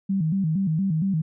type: tone with vibrato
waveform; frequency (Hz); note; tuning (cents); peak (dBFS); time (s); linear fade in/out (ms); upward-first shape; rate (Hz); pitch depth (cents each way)
sine; 175.3; F3; +7; -20; 0.09-1.22; 10; square; 4.3; 180
effects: none